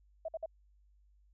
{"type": "tone bursts", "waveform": "sine", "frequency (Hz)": 647, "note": "E5", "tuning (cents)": -32, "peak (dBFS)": -35, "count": 3, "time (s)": [0.25, 0.46], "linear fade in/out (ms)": 5, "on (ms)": 34, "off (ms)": 54, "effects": ["added 50 Hz sine -63 dBFS peak until 1.33 s"]}